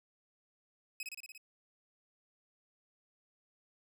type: tone with echo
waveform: sawtooth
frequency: 2546 Hz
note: D#7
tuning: 39 cents sharp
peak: -35 dBFS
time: 1-1.03 s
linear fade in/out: 2 ms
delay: 58 ms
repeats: 6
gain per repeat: -2 dB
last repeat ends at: 1.378 s
effects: none